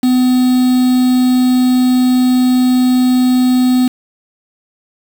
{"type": "tone with quantisation", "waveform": "triangle", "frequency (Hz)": 252.5, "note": "B3", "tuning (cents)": 39, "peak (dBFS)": -6, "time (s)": [0.03, 3.88], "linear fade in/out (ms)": 5, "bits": 4, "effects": []}